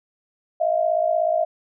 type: tone pair together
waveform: sine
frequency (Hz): 633 / 689.5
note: D#5 / F5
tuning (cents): +30 / -22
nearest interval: minor second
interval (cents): 148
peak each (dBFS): -20 / -21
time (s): 0.6-1.45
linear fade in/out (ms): 10
effects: none